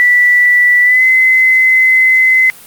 sine tone with pitch glide, 1964 to 2044 Hz, B6 to C7, -10 to -41 cents, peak -5 dBFS, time 0-2.5 s, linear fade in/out 0 ms, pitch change +69 cents, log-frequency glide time 0.83-1.04 s, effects white hiss -36 dBFS RMS until 2.66 s + Opus 48 kbps

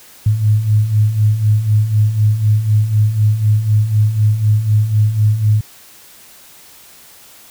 sine beating tone pair, 103.83 / 107.83 Hz, G#2 / A2, 0 / -34 cents, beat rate 4 Hz, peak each -17 / -11 dBFS, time 0.26-5.61 s, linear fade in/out 5 ms, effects white hiss -42 dBFS RMS until 7.5 s

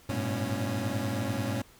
25% pulse tone cluster, 99.6 / 108.7 / 120.2 / 276.5 Hz, G2 / A2 / B2 / C#4, +28 / -21 / -46 / -4 cents, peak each -31 dBFS, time 0.09-1.62 s, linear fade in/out 5 ms, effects pink hiss -57 dBFS RMS until 1.79 s

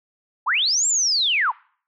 sine linear two-way sweep, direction up then down, 784 to 7580 to 784 Hz, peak -17 dBFS, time 0.46-1.52 s, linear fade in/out 20 ms, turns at 0.87 s, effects noise-tail reverb RT60 0.5 s tail -24 dB re dry

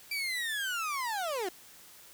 30% pulse linear sweep, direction down, 2349 to 339.3 Hz, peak -29 dBFS, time 0.11-1.49 s, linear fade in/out 5 ms, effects white hiss -54 dBFS RMS until 2.13 s

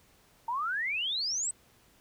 sine exponential sweep, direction up, 900 to 8290 Hz, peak -29 dBFS, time 0.48-1.51 s, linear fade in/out 5 ms, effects pink hiss -63 dBFS RMS until 2 s

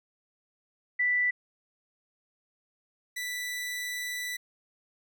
sine / sawtooth tone pair in turn, 1975.5 / 1975.5 Hz, B6 / B6, 0 / 0 cents, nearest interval unison, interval 0 cents, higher neither, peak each -23 / -29 dBFS, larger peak first, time 0.99-1.31 / 3.16-4.37 s, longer second, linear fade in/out 10 ms, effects none

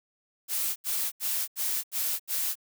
blue noise bursts, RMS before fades -29 dBFS, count 6, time 0.48-2.555 s, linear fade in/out 50 ms, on 280 ms, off 79 ms, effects none

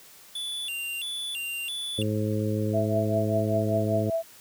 square tone with vibrato, 3102 Hz, G7, 19 cents flat, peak -31 dBFS, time 0.35-2.03 s, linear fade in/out 5 ms, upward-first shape square, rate 1.5 Hz, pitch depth 190 cents each way
harmonic tone, 106.8 Hz, G#2, 49 cents sharp, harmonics 1 / 2 / 3 / 4 / 5, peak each -27 / -30 / -32 / -33 / -34 dBFS, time 1.98-4.1 s, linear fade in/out 5 ms
sine tone with tremolo, 659.3 Hz, E5, in tune, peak -22 dBFS, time 2.73-4.23 s, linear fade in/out 20 ms, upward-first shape triangle, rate 5.1 Hz, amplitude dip 90%
effects white hiss -51 dBFS RMS until 4.4 s + high-pass 60 Hz 12 dB/octave

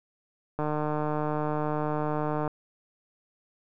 click train, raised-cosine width 1 ms, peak -16 dBFS, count 286, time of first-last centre 0.59-2.477 s, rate 151 Hz, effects none

